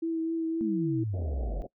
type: tone with vibrato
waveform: sine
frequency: 326.7 Hz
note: E4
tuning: 15 cents flat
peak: -27 dBFS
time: 0.02-1.04 s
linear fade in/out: 10 ms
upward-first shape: triangle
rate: 3.9 Hz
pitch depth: 21 cents each way
type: exponential sweep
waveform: sine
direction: down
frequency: 235.7 to 43.16 Hz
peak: -29 dBFS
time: 0.61-1.62 s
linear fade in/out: 0 ms
type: low-pass noise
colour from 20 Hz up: white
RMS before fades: -41 dBFS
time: 1.13-1.67 s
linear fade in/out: 10 ms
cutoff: 720 Hz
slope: 96 dB/octave
effects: noise-tail reverb RT60 0.1 s tail -22 dB re dry